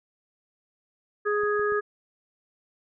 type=harmonic tone; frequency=415.8 Hz; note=G#4; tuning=2 cents sharp; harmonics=1 / 3 / 4; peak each=-24 / -29 / -30 dBFS; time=1.25-1.81 s; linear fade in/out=20 ms
type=clicks; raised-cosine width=3 ms; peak=-34 dBFS; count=3; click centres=1.435 / 1.595 / 1.722 s
effects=none